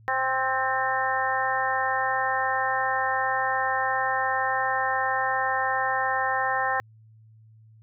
harmonic tone with a mistuned harmonic, 262.8 Hz, C4, 8 cents sharp, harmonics 2 / 3 / 4 / 5 / 6 / 7, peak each -33 / -27 / -29 / -33 / -33 / -28 dBFS, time 0.08-6.8 s, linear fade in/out 0 ms, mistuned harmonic 7, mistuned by -19 cents, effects added 110 Hz sine -50 dBFS peak until 7.82 s

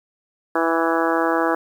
harmonic tone with a mistuned harmonic, 164.81 Hz, E3, in tune, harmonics 2 / 3 / 4 / 5 / 6 / 7 / 8 / 9 / 10, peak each -22 / -24 / -25 / -26 / -27 / -27 / -28 / -29 / -29 dBFS, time 0.55-1.55 s, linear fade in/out 5 ms, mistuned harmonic 10, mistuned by +16 cents, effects 8-bit

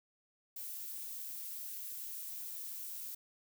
violet noise, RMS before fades -44 dBFS, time 0.56-3.15 s, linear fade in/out 5 ms, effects none

